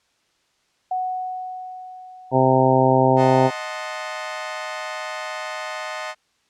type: tone with exponential decay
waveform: sine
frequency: 740 Hz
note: F#5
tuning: in tune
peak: -20 dBFS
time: 0.91-3.58 s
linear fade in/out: 5 ms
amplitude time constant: 580 ms
type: harmonic tone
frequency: 130.81 Hz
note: C3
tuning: in tune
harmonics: 1 / 2 / 3 / 4 / 5 / 6 / 7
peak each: -21 / -21 / -21 / -21 / -21 / -21 / -21 dBFS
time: 2.31-3.51 s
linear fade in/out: 50 ms
type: chord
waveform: 20% pulse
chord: D# diminished seventh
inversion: none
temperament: equal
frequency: 622.3 / 740 / 880 / 1046.5 Hz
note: D#5 / F#5 / A5 / C6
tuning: 0 / 0 / 0 / 0 cents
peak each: -26 / -30 / -30 / -30 dBFS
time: 3.16-6.15 s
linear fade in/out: 50 ms
effects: white hiss -65 dBFS RMS until 6.49 s + low-pass 6000 Hz 12 dB/octave